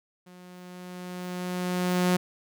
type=tone with level ramp; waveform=sawtooth; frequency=180.3 Hz; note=F#3; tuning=45 cents flat; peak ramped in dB=-44 to -16 dBFS; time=0.26-2.17 s; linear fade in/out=10 ms; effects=none